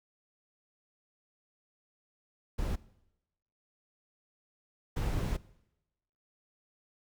brown noise bursts at uneven times, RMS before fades -32 dBFS, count 2, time 2.58-2.76 / 4.96-5.37 s, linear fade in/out 10 ms, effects noise-tail reverb RT60 0.9 s tail -20 dB re dry

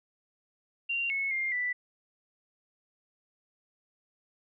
sine tone with pitch steps, 2767 / 2195 / 2113 / 1977 Hz, F7 / C#7 / C7 / B6, -17 / -18 / +16 / +1 cents, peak -28 dBFS, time 0.89-1.73 s, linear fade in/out 10 ms, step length 210 ms, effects none

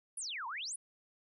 sine exponential two-way sweep, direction down then up, 10700 to 880 to 10700 Hz, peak -38 dBFS, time 0.17-0.76 s, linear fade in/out 5 ms, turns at 0.47 s, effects none

